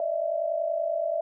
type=tone cluster; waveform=sine; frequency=586 / 617 / 667 Hz; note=D5 / D#5 / E5; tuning=-4 / -15 / +20 cents; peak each=-33 / -30 / -27 dBFS; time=0-1.21 s; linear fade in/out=2 ms; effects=none